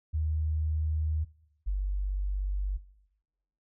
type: tone pair in turn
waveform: sine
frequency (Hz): 77.78 / 48.35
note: D#2 / G1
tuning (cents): 0 / -23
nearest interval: minor sixth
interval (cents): 823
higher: first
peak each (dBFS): -26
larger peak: neither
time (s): 0.13-1.25 / 1.66-2.78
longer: neither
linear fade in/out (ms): 20
effects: noise-tail reverb RT60 1.0 s tail -21 dB re dry